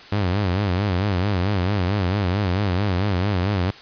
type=tone with vibrato; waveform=sawtooth; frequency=96 Hz; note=G2; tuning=36 cents flat; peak=-15 dBFS; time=0.12-3.71 s; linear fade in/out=5 ms; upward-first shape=sine; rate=4.5 Hz; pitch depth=150 cents each way; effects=white hiss -42 dBFS RMS until 3.81 s + resampled to 11025 Hz

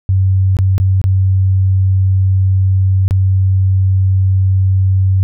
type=tone with dropouts; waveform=sine; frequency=95.1 Hz; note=F#2; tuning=48 cents sharp; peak=-8 dBFS; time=0.09-5.23 s; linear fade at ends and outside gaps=0 ms; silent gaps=0.568-0.588 / 0.78-0.8 / 1.015-1.04 / 3.08-3.109 s; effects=none

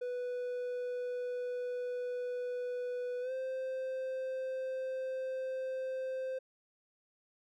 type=tone with pitch glide; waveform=triangle; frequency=493.9 to 521.5 Hz; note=B4 to C5; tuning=0 to -6 cents; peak=-33 dBFS; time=0.01-6.39 s; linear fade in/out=10 ms; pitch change=+94 cents; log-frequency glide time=3.21-3.32 s; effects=none

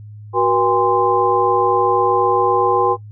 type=tone cluster; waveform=sine; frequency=372.9 / 480.7 / 811 / 1038 Hz; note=F#4 / B4 / G#5 / C6; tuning=+14 / -47 / -41 / -14 cents; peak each=-18 dBFS; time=0.33-2.97 s; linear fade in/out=50 ms; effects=noise-tail reverb RT60 0.1 s tail -18 dB re dry + added 105 Hz sine -33 dBFS peak until 3.11 s

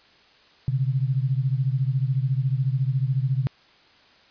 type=beating tone pair; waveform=sine; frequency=128.2 / 142.2 Hz; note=C3 / C#3; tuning=-35 / +45 cents; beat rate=14 Hz; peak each=-22 / -25 dBFS; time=0.68-3.47 s; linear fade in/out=0 ms; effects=white hiss -55 dBFS RMS until 4.3 s + resampled to 11025 Hz

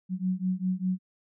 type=beating tone pair; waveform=sine; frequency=182.5 / 187.5 Hz; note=F#3 / F#3; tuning=-24 / +23 cents; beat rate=5 Hz; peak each=-29 / -29 dBFS; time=0.09-0.99 s; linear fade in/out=50 ms; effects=none

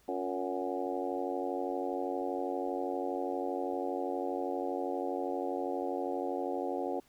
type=harmonic tone with a mistuned harmonic; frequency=92.5 Hz; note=F#2; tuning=in tune; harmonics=3 / 4 / 5 / 6 / 7 / 8 / 9; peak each=-39 / -38 / -39 / -39 / -45 / -39 / -44 dBFS; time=0.08-7 s; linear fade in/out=5 ms; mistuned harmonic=4; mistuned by=-59 cents; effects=pink hiss -66 dBFS RMS until 7.08 s

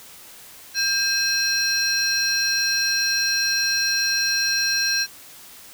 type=tone cluster; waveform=triangle; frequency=1597 / 2581 / 4155 / 5620 Hz; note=G6 / E7 / C8 / F8; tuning=+32 / -37 / -13 / +10 cents; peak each=-22 / -27 / -21 / -23 dBFS; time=0.74-5.07 s; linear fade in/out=50 ms; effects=tanh soft clip ceiling -11 dBFS + white hiss -44 dBFS RMS until 5.73 s

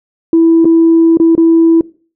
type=tone with dropouts; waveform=sine; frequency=329.6 Hz; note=E4; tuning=in tune; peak=-3 dBFS; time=0.33-1.81 s; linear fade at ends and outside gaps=2 ms; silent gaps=0.646-0.653 / 1.172-1.199 / 1.352-1.378 s; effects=noise-tail reverb RT60 0.4 s tail -22 dB re dry + tanh soft clip ceiling 0 dBFS

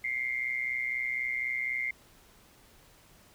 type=tone with amplitude modulation; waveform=sine; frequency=2109 Hz; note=C7; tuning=13 cents sharp; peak=-26 dBFS; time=0.04-1.91 s; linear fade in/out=5 ms; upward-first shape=sine; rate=124 Hz; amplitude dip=75%; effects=pink hiss -59 dBFS RMS until 3.34 s

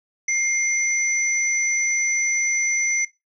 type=tone pair together; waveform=sine; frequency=2114 / 5975 Hz; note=C7 / F#8; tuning=+17 / +16 cents; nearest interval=octave + tritone; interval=1799 cents; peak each=-22 dBFS; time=0.28-3.05 s; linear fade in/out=5 ms; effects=noise-tail reverb RT60 0.2 s tail -17 dB re dry

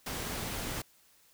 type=noise; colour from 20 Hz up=pink; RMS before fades=-37 dBFS; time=0.06-0.82 s; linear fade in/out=5 ms; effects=white hiss -64 dBFS RMS until 1.33 s

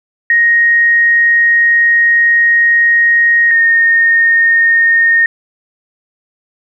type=tone pair in turn; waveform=sine; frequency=1871 / 1842 Hz; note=A#6 / A#6; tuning=+6 / -21 cents; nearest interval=unison; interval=27 cents; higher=first; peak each=-6 dBFS; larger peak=neither; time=0.3-3.51 / 3.51-5.26 s; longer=first; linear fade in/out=2 ms; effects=none

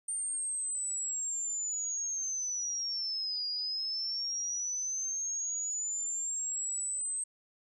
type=linear two-way sweep; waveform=sine; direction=down then up; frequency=8870 to 4836 to 8290 Hz; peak=-32 dBFS; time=0.08-7.24 s; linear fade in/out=5 ms; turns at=3.47 s; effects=12-bit

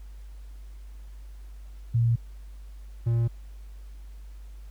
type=tone pair in turn; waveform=sine / triangle; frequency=116.54 / 116.54 Hz; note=A#2 / A#2; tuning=0 / 0 cents; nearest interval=unison; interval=0 cents; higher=neither; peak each=-19 dBFS; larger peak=neither; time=1.94-2.16 / 3.06-3.28 s; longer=neither; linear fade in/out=10 ms; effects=added 50 Hz sine -40 dBFS peak until 4.7 s + pink hiss -62 dBFS RMS until 4.7 s

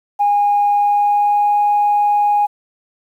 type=tone with pitch glide; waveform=sine; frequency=819 to 825.6 Hz; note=G#5 to G#5; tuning=-24 to -10 cents; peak=-10 dBFS; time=0.19-2.47 s; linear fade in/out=20 ms; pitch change=+14 cents; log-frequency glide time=0.72-1.54 s; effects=tanh soft clip ceiling -7 dBFS + 8-bit

